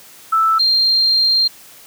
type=tone pair in turn; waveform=sine; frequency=1318.5 / 4186 Hz; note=E6 / C8; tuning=0 / 0 cents; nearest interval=octave + minor sixth; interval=2000 cents; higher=second; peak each=-11 dBFS; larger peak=neither; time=0.32-0.59 / 0.59-1.48 s; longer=second; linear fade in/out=10 ms; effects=white hiss -42 dBFS RMS until 1.86 s + high-pass 100 Hz 12 dB/octave